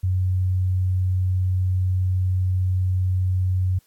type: tone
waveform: sine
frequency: 92.5 Hz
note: F#2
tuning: in tune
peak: -18 dBFS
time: 0.03-3.79 s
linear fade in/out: 10 ms
effects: white hiss -62 dBFS RMS until 3.86 s + AAC 64 kbps